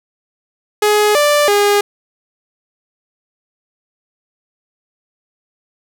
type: tone with pitch steps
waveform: sawtooth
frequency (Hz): 419.5 / 588 / 409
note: G#4 / D5 / G#4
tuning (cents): +17 / +2 / -26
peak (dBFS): -6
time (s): 0.82-1.81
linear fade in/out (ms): 5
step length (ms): 330
effects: none